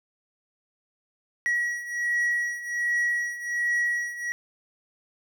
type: beating tone pair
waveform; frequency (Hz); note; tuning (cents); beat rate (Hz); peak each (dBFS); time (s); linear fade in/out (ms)
triangle; 1917 / 1918.3; A#6 / A#6; +48 / +49; 1.3; -28 / -24; 1.46-4.32; 0
effects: none